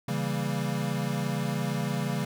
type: chord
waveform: square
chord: C# diminished seventh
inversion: none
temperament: equal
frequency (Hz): 138.59 / 164.81 / 196 / 233.1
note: C#3 / E3 / G3 / Bb3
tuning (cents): 0 / 0 / 0 / 0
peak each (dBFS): -32 / -34 / -34 / -36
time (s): 0.08-2.25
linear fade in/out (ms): 5
effects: none